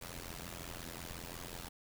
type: noise with amplitude modulation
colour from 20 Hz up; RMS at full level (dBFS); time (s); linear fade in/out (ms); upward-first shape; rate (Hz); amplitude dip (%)
pink; -42; 0.01-1.69; 10; sine; 85.7; 95
effects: none